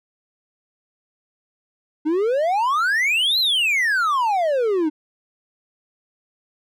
triangle exponential two-way sweep, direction up then down, 295 to 4200 to 295 Hz, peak -15 dBFS, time 2.05-4.9 s, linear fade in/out 20 ms, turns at 3.39 s, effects none

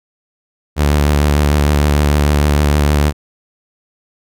sawtooth tone with vibrato, 73.42 Hz, D2, in tune, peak -6 dBFS, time 0.76-3.13 s, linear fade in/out 50 ms, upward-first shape sine, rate 6.6 Hz, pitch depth 38 cents each way, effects none

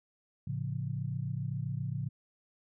sine chord, A augmented, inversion none, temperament just, 110 / 137.5 / 171.88 Hz, A2 / C#3 / E#3, 0 / -14 / -27 cents, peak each -37 / -35 / -40 dBFS, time 0.47-2.09 s, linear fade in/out 5 ms, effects none

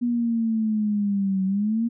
sine linear two-way sweep, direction down then up, 242.7 to 188.4 to 236.7 Hz, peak -20 dBFS, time 0.01-1.89 s, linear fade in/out 20 ms, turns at 1.45 s, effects none

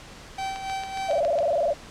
45% pulse tone with tremolo, 773 Hz, G5, 24 cents flat, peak -27 dBFS, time 0.38-1.2 s, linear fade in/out 5 ms, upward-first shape sine, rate 3.5 Hz, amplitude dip 55%
click train, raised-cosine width 0.2 ms, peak -19 dBFS, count 7, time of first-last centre 0.56-1.388 s, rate 7.25 Hz
sine tone with vibrato, 622.3 Hz, D#5, in tune, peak -20 dBFS, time 1.08-1.74 s, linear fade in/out 20 ms, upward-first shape square, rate 20 Hz, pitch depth 140 cents each way
effects pink hiss -44 dBFS RMS until 1.9 s + low-pass 7000 Hz 12 dB/octave

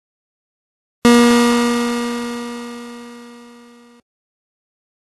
30% pulse tone with exponential decay, 238.6 Hz, A#3, 41 cents sharp, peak -3 dBFS, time 1.05-4 s, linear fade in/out 0 ms, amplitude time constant 640 ms, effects AAC 32 kbps

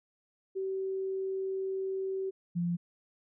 sine tone pair in turn, 383.1 / 173.13 Hz, G4 / F3, -40 / -15 cents, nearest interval octave + major second, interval 1375 cents, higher first, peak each -31 / -28 dBFS, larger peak second, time 0.55-2.31 / 2.55-2.77 s, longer first, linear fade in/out 20 ms, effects none

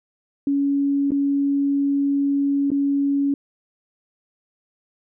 sine tone with dropouts, 280.5 Hz, C#4, 21 cents sharp, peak -17 dBFS, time 0.47-3.34 s, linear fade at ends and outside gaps 2 ms, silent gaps 1.107-1.118 / 2.704-2.716 s, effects none

